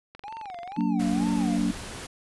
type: click train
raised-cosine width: 0.3 ms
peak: -27 dBFS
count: 16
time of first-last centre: 0.15-0.808 s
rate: 22.8 Hz
type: tone with vibrato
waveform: triangle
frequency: 790 Hz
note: G5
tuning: 13 cents sharp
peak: -34 dBFS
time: 0.24-1.57 s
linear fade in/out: 0 ms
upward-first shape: sine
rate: 2.1 Hz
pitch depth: 240 cents each way
type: chord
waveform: sine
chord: Gb augmented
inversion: none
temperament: just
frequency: 185 / 231.2 / 289.1 Hz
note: Gb3 / Bb3 / D4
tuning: 0 / -14 / -27 cents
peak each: -27 / -26 / -27 dBFS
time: 0.77-1.72 s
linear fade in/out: 10 ms
type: noise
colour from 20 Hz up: pink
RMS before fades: -38 dBFS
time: 0.99-2.07 s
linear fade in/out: 10 ms
effects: resampled to 24000 Hz